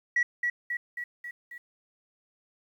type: tone with echo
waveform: sine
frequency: 1931 Hz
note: B6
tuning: 39 cents flat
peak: -20 dBFS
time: 0.16-0.23 s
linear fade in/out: 5 ms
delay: 270 ms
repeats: 5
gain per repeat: -4 dB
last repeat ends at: 1.58 s
effects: tanh soft clip ceiling -18 dBFS + 10-bit